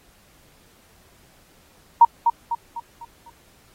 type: tone with echo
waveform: sine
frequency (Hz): 936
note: A#5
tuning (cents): +7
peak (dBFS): -6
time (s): 2.01-2.05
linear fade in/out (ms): 5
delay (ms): 250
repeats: 5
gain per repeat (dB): -7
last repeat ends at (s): 3.3
effects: pink hiss -56 dBFS RMS until 3.74 s + AAC 48 kbps